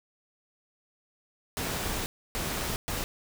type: noise bursts at uneven times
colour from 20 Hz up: pink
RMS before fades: -32 dBFS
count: 3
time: 1.57-2.06 / 2.35-2.76 / 2.88-3.04 s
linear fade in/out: 0 ms
effects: none